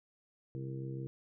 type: harmonic tone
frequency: 66.5 Hz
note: C2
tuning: 29 cents sharp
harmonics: 2 / 3 / 4 / 5 / 6 / 7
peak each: -39 / -50 / -55 / -45 / -54 / -50 dBFS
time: 0.55-1.07 s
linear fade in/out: 0 ms
effects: none